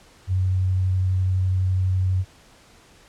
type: tone with vibrato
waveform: sine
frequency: 93.1 Hz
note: F#2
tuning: 11 cents sharp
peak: -18 dBFS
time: 0.27-2.25 s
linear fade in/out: 50 ms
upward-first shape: sine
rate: 12 Hz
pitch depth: 10 cents each way
effects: pink hiss -52 dBFS RMS until 3.08 s + low-pass 9000 Hz 12 dB/octave